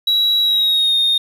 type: tone with pitch glide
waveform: sine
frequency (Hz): 3887 to 3688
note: B7 to A#7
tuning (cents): -28 to -19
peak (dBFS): -10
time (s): 0.07-1.18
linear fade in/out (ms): 5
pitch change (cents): -91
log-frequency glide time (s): 0.42-0.95
effects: tanh soft clip ceiling -11 dBFS + 7-bit